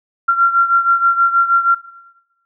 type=beating tone pair; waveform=sine; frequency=1372 / 1378.3 Hz; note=F6 / F6; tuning=-31 / -23 cents; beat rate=6.3 Hz; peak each=-12 / -15 dBFS; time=0.28-1.75 s; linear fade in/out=10 ms; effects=noise-tail reverb RT60 1.0 s tail -18 dB re dry